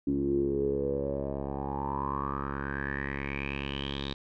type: tone with low-pass filter sweep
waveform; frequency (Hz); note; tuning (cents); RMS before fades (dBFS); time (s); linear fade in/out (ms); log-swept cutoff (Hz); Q
10% pulse; 69.3; C#2; 0; -32; 0.07-4.14; 5; 290 to 3800; 8.9
effects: none